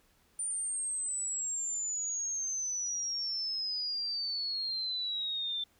sine exponential sweep, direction down, 9170 to 3539 Hz, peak -32 dBFS, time 0.39-5.64 s, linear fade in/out 5 ms, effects pink hiss -68 dBFS RMS until 5.79 s

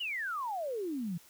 sine exponential sweep, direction down, 3024 to 160.8 Hz, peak -33 dBFS, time 0-1.18 s, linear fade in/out 10 ms, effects white hiss -59 dBFS RMS until 1.29 s

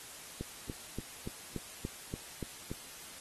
click train, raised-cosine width 3 ms, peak -24 dBFS, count 9, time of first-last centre 0.41-2.715 s, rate 3.47 Hz, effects white hiss -49 dBFS RMS until 3.2 s + AAC 32 kbps

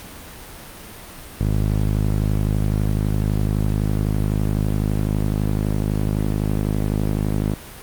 sawtooth tone with band-pass filter sweep, 51.91 Hz, G#1, in tune, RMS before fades -20 dBFS, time 1.4-7.55 s, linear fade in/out 10 ms, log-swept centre 130 to 200 Hz, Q 0.82, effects pink hiss -38 dBFS RMS until 7.82 s + Opus 48 kbps

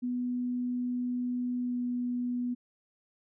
sine tone with pitch glide, 246.9 to 245.3 Hz, B3 to B3, 0 to -12 cents, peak -29 dBFS, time 0.02-2.55 s, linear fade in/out 20 ms, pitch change -12 cents, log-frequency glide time 1.62-1.77 s, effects none

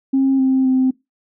sine tone with pitch steps, 268.6 / 263.2 / 259.7 Hz, C4 / C4 / C4, +46 / +10 / -13 cents, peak -11 dBFS, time 0.13-0.91 s, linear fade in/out 10 ms, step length 260 ms, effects noise-tail reverb RT60 0.2 s tail -22 dB re dry + tanh soft clip ceiling -8 dBFS

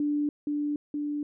sine tone with echo, 293.7 Hz, D4, in tune, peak -24 dBFS, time 0-0.29 s, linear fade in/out 2 ms, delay 470 ms, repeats 2, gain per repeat -2 dB, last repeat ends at 1.23 s, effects none

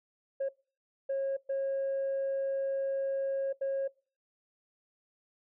sine tone bursts at uneven times, 544 Hz, C#5, 33 cents flat, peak -27 dBFS, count 4, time 0.4-0.49 / 1.09-1.37 / 1.49-3.53 / 3.61-3.88 s, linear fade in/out 10 ms, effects noise-tail reverb RT60 0.4 s tail -26 dB re dry + tanh soft clip ceiling -27 dBFS

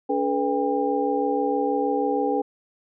sine tone cluster, 284.2 / 427.6 / 493.9 / 801 Hz, C#4 / A4 / B4 / G5, +43 / -49 / 0 / +37 cents, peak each -26 dBFS, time 0.09-2.42 s, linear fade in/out 10 ms, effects none

